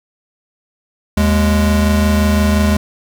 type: tone pair together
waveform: square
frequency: 77.8 / 207.7 Hz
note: D#2 / G#3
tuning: 0 / 0 cents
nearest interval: octave + perfect fourth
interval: 1700 cents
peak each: -14 dBFS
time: 1.17-2.77 s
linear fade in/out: 5 ms
effects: 8-bit